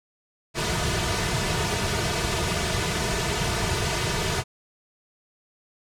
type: noise with comb filter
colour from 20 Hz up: pink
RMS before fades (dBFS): -25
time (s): 0.54-4.44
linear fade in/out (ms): 50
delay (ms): 3.7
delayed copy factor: -0.75
effects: low-pass 8000 Hz 12 dB/octave